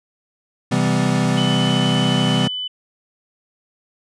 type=chord; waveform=square; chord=C major seventh; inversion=none; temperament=equal with one note detuned; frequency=130.81 / 164.81 / 196 / 251.1 Hz; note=C3 / E3 / G3 / B3; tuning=0 / 0 / 0 / +29 cents; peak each=-22 dBFS; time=0.71-2.48 s; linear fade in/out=10 ms
type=tone; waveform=sine; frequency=3000 Hz; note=F#7; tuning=23 cents sharp; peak=-23 dBFS; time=1.37-2.68 s; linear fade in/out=10 ms
effects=resampled to 22050 Hz